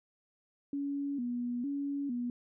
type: tone with vibrato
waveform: sine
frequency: 261.6 Hz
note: C4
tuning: in tune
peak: -32 dBFS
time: 0.73-2.3 s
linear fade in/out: 2 ms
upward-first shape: square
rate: 1.1 Hz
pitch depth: 130 cents each way
effects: none

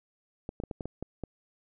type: clicks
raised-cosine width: 2 ms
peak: -22 dBFS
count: 8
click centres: 0.491 / 0.601 / 0.637 / 0.712 / 0.808 / 0.856 / 1.026 / 1.237 s
effects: none

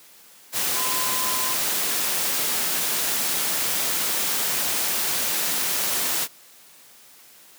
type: tone in noise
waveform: sine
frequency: 1023 Hz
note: C6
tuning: 39 cents flat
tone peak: -30 dBFS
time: 0.73-1.57 s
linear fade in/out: 50 ms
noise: white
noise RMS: -24 dBFS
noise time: 0.52-6.28 s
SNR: -9 dB
effects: white hiss -50 dBFS RMS until 7.58 s + high-pass 150 Hz 12 dB/octave

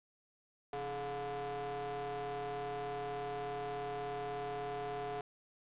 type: ring-modulated tone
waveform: 45% pulse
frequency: 146.83 Hz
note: D3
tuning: in tune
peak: -35 dBFS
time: 0.73-5.21 s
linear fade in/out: 2 ms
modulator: 569 Hz
effects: resampled to 8000 Hz + 11-bit

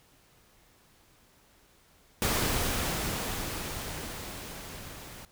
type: noise with level ramp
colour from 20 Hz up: pink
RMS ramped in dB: -27 to -46 dBFS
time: 2.22-5.25 s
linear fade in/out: 0 ms
effects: pink hiss -62 dBFS RMS until 5.31 s

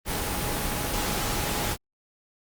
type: tone in noise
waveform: sine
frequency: 830.6 Hz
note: G#5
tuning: in tune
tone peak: -38 dBFS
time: 0.05-1.77 s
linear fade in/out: 50 ms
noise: pink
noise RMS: -28 dBFS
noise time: 0.05-1.77 s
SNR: -13 dB
effects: Opus 24 kbps

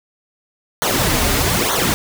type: noise with flanger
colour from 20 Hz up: pink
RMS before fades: -17 dBFS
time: 0.82-1.94 s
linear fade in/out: 0 ms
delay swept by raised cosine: 0.39 to 6.19 ms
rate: 1.1 Hz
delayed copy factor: -0.85
effects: none

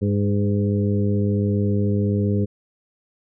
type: harmonic tone with a mistuned harmonic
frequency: 101.4 Hz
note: G#2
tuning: 41 cents flat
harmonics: 1 / 2 / 3 / 4 / 5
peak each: -20 / -22 / -29 / -27 / -32 dBFS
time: 0.01-2.46 s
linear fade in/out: 20 ms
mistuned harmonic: 4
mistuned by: +24 cents
effects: none

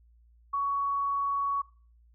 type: tone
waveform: sine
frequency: 1120 Hz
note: C#6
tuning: 18 cents sharp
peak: -26 dBFS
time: 0.53-1.62 s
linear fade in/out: 10 ms
effects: noise-tail reverb RT60 0.4 s tail -20 dB re dry + added 58 Hz sine -57 dBFS peak until 2.14 s

